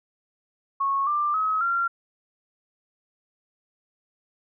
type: tone with pitch steps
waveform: sine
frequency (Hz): 1100 / 1185.8 / 1278.3 / 1377.9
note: C#6 / D6 / D#6 / F6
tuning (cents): -14 / +16 / +46 / -24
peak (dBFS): -21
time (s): 0.8-1.88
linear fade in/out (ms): 10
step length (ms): 270
effects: none